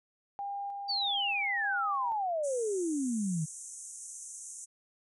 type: tone with tremolo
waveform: sine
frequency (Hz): 802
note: G5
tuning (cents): +39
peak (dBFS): -34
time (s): 0.39-2.12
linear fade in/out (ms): 0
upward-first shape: square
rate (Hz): 1.6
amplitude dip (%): 25
type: exponential sweep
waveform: sine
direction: down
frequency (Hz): 4699 to 150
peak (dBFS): -29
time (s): 0.88-3.46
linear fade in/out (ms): 20
type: band-pass noise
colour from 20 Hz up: pink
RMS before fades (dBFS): -45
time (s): 2.43-4.66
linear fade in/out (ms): 20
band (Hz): 6100 to 10000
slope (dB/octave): 96
effects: none